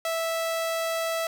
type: tone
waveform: sawtooth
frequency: 657 Hz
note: E5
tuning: 6 cents flat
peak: -22 dBFS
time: 0.05-1.27 s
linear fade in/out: 2 ms
effects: 8-bit